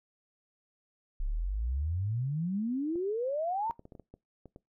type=exponential sweep; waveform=sine; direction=up; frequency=31.95 to 942 Hz; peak=-29 dBFS; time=1.2-3.71 s; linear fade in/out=0 ms
type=clicks; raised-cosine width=2 ms; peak=-35 dBFS; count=10; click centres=2.957 / 3.698 / 3.794 / 3.854 / 3.922 / 3.952 / 3.997 / 4.14 / 4.457 / 4.561 s
effects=noise-tail reverb RT60 0.2 s tail -22 dB re dry